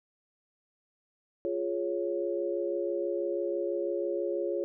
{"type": "chord", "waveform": "sine", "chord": "Db major", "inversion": "first", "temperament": "equal", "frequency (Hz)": [349.2, 415.3, 554.4], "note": ["F4", "Ab4", "Db5"], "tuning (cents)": [0, 0, 0], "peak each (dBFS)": [-32, -34, -33], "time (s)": [1.45, 4.64], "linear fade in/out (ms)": 0, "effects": []}